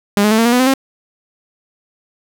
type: tone with pitch steps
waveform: sawtooth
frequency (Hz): 203.1 / 211.4 / 220 / 228.9 / 238.2 / 247.9 / 258 / 268.5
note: G#3 / G#3 / A3 / A#3 / A#3 / B3 / C4 / C4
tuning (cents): -38 / +31 / 0 / -31 / +38 / +7 / -24 / +45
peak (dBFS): -6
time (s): 0.17-0.738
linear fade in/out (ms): 0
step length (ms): 71
effects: none